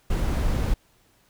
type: noise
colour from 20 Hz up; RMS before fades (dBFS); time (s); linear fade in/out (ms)
brown; -23; 0.1-0.74; 5
effects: pink hiss -62 dBFS RMS until 1.29 s